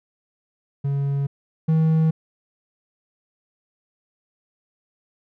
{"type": "tone pair in turn", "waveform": "triangle", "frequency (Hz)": [139.8, 159.59], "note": ["C#3", "D#3"], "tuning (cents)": [15, 44], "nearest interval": "major second", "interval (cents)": 229, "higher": "second", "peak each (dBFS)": [-18, -13], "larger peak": "second", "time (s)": [[0.84, 1.27], [1.68, 2.11]], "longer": "neither", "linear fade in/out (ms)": 10, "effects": []}